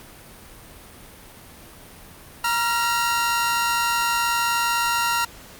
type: tone pair together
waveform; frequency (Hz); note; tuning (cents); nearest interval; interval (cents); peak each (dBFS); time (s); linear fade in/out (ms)
sawtooth; 945 / 1377.9; A#5 / F6; +23 / -24; perfect fifth; 653; -19; 2.44-5.25; 5
effects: pink hiss -44 dBFS RMS until 5.59 s + Opus 48 kbps

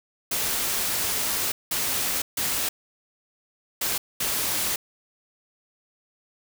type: noise bursts at uneven times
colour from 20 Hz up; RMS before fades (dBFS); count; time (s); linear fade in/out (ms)
white; -26; 5; 0.31-1.52 / 1.71-2.22 / 2.37-2.69 / 3.81-3.98 / 4.2-4.76; 5
effects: none

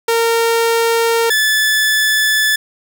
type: tone pair in turn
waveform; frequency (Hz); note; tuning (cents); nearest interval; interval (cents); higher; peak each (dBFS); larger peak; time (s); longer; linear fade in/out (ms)
sawtooth; 460.3 / 1734.9; A#4 / A6; -22 / -25; octave + major seventh; 2297; second; -8; neither; 0.08-1.3 / 1.3-2.56; second; 5
effects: none

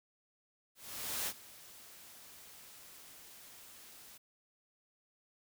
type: noise with ADSR envelope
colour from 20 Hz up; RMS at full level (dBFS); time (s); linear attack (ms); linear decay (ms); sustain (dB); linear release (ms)
white; -36; 0.75-4.18; 520; 61; -19; 11
effects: none

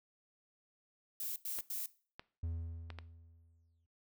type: noise bursts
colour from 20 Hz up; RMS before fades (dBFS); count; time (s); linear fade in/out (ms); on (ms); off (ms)
violet; -40; 3; 1.2-1.86; 2; 160; 90
type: clicks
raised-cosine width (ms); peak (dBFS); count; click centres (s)
0.3; -30; 4; 1.588 / 2.195 / 2.903 / 2.987
type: tone with exponential decay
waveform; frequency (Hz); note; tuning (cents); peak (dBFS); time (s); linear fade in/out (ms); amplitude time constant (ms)
triangle; 82.9; E2; +10; -33; 2.43-3.86; 5; 310
effects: noise-tail reverb RT60 0.4 s tail -19 dB re dry

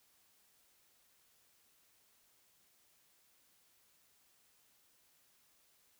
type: silence
effects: white hiss -71 dBFS RMS until 5.99 s

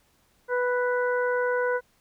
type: harmonic tone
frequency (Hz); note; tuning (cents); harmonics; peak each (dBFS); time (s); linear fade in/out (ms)
493.9; B4; 0; 1 / 2 / 3 / 4; -24 / -31 / -29 / -41; 0.48-1.81; 50
effects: pink hiss -65 dBFS RMS until 2 s

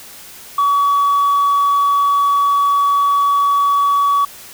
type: tone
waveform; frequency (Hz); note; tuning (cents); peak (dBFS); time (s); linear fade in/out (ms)
sine; 1134; C#6; +39; -9; 0.58-4.25; 5
effects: tanh soft clip ceiling -9 dBFS + white hiss -37 dBFS RMS until 4.53 s

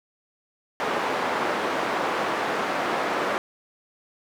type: band-pass noise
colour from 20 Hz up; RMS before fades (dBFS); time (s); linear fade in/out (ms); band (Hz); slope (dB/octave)
white; -26; 0.8-3.38; 0; 290 to 1200; 12
effects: none

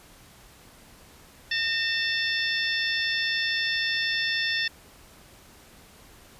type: harmonic tone with a mistuned harmonic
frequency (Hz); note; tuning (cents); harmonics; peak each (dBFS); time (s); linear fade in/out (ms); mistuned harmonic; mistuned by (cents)
887; A5; +14; 2 / 3 / 4 / 5 / 6; -27 / -32 / -30 / -37 / -32; 1.51-4.68; 5; 2; +52
effects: pink hiss -52 dBFS RMS until 6.39 s + resampled to 32000 Hz

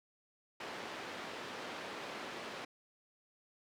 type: band-pass noise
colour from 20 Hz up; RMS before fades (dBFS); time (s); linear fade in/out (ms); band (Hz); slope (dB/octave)
pink; -45; 0.6-2.65; 5; 310 to 3500; 12
effects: none

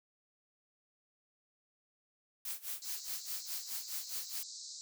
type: noise with tremolo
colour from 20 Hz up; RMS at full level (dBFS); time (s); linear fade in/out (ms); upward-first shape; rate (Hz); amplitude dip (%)
blue; -39; 2.45-4.43; 2; sine; 4.8; 90
type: band-pass noise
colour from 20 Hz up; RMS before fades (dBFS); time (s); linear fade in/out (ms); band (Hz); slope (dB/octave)
pink; -48; 2.82-4.81; 0; 4000 to 7900; 96
effects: none

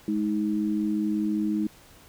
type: tone pair together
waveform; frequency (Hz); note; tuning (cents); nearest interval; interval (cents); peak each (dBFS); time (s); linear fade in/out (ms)
sine; 210.1 / 315.5; G#3 / D#4; +20 / +24; perfect fifth; 704; -26; 0.08-1.67; 2
effects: pink hiss -53 dBFS RMS until 2.08 s

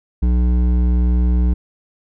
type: tone with hard clipping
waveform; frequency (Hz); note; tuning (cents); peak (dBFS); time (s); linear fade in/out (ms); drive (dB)
triangle; 60.7; B1; -29; -14; 0.22-1.54; 10; 14
effects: none

